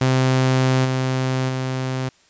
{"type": "tone with level steps", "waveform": "sawtooth", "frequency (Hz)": 130.2, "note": "C3", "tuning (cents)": -8, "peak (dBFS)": [-11, -15, -18], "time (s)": [0.01, 2.09], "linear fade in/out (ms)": 5, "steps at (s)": [0.84, 1.48], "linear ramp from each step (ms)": 20, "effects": ["white hiss -56 dBFS RMS until 2.29 s", "resampled to 16000 Hz"]}